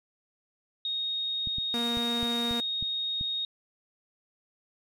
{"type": "tone", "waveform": "sine", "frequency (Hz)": 3729, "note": "A#7", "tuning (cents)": 0, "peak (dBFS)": -28, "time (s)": [0.85, 3.45], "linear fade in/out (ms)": 2}
{"type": "clicks", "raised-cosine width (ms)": 5, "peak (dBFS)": -26, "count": 7, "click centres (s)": [1.473, 1.584, 1.972, 2.23, 2.511, 2.826, 3.211]}
{"type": "tone with vibrato", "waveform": "sawtooth", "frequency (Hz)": 235.7, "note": "A#3", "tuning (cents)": 19, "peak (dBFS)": -26, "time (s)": [1.74, 2.6], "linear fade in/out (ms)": 0, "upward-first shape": "sine", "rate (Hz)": 20, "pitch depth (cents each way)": 10}
{"effects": ["MP3 64 kbps"]}